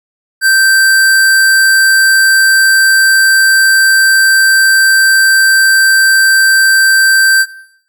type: tone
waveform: square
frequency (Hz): 1562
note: G6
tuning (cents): -7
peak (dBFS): -6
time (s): 0.41-7.46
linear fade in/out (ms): 50
effects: noise-tail reverb RT60 0.7 s tail -17 dB re dry

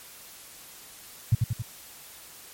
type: tone with echo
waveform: sine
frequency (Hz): 114.6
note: A#2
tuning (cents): -29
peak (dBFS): -15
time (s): 1.32-1.35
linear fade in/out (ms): 5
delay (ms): 91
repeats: 3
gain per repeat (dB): -4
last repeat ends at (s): 1.623
effects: white hiss -47 dBFS RMS until 2.53 s + MP3 64 kbps

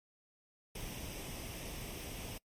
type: noise with comb filter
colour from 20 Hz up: pink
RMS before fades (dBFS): -44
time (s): 0.75-2.38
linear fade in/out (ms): 5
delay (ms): 0.35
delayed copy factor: +0.55
effects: noise-tail reverb RT60 0.1 s tail -24 dB re dry + MP3 64 kbps

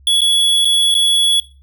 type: tone with dropouts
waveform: square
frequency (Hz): 3378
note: G#7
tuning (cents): +29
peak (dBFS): -11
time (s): 0.07-1.4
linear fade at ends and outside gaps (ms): 2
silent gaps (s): 0.208-0.216 / 0.648-0.653 / 0.943-0.95
effects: noise-tail reverb RT60 0.3 s tail -17 dB re dry + added 68 Hz sine -43 dBFS peak until 1.62 s

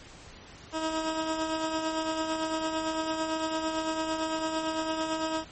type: tone with tremolo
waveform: 15% pulse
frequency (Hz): 318.4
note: D#4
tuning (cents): +40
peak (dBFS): -20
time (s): 0.72-5.45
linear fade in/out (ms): 50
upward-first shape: triangle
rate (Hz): 8.9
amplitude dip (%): 50
effects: pink hiss -49 dBFS RMS until 5.51 s + MP3 32 kbps

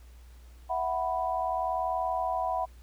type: chord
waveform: sine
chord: E suspended second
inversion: none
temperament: equal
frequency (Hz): 659.3 / 740 / 987.8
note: E5 / F#5 / B5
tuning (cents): 0 / 0 / 0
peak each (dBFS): -33 / -30 / -32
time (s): 0.69-2.66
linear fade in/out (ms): 20
effects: added 60 Hz sine -48 dBFS peak until 2.82 s + pink hiss -62 dBFS RMS until 2.82 s

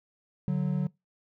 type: tone pair together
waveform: triangle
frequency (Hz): 145.2 / 184.92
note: D3 / F#3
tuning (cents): -19 / -1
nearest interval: major third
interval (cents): 418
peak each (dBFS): -26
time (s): 0.48-0.87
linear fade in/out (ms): 0
effects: noise-tail reverb RT60 0.2 s tail -23 dB re dry

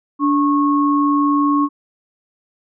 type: tone pair together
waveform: sine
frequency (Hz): 290 / 1094.9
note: D4 / C#6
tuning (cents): -22 / -22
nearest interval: octave + major seventh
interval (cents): 2300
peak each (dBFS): -14 / -17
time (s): 0.19-1.69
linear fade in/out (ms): 50
effects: none

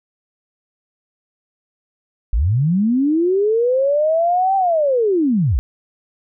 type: linear two-way sweep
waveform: sine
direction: up then down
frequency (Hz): 44.53 to 786 to 44.53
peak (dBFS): -13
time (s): 2.33-5.59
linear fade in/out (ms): 0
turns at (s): 4.56
effects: none

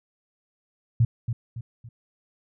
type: tone with echo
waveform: sine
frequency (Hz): 116.54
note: A#2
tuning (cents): 0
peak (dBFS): -15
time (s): 1-1.05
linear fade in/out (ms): 5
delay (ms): 280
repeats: 3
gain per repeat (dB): -8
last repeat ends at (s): 1.89
effects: none

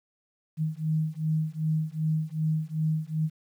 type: beating tone pair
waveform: sine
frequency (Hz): 155.56 / 158.16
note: D#3 / D#3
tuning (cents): 0 / +29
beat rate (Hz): 2.6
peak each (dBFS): -28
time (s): 0.57-3.3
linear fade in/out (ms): 50
effects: 10-bit

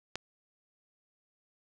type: click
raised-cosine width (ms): 0.2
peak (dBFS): -17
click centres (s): 0.156
effects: none

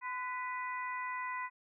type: harmonic tone with a mistuned harmonic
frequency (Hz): 493.9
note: B4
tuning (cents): 0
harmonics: 2 / 3 / 4 / 5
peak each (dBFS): -38 / -47 / -41 / -50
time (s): 0.01-1.5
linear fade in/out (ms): 50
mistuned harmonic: 2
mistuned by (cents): +43
effects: none

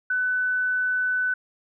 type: tone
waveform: sine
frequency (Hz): 1500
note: F#6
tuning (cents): +23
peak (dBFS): -21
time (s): 0.1-1.34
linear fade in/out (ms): 5
effects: none

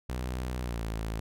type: tone with pitch glide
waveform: sawtooth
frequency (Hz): 62.5 to 55.04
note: B1 to A1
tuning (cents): +21 to +1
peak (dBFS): -28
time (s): 0.09-1.2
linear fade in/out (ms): 5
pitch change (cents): -220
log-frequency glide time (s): 0.61-0.86
effects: none

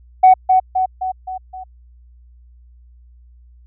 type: tone with echo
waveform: sine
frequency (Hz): 748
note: F#5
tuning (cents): +19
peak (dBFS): -3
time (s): 0.23-0.34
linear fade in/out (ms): 10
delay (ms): 260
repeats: 5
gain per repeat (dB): -5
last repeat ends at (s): 1.64
effects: tanh soft clip ceiling -1 dBFS + added 60 Hz sine -43 dBFS peak until 3.66 s

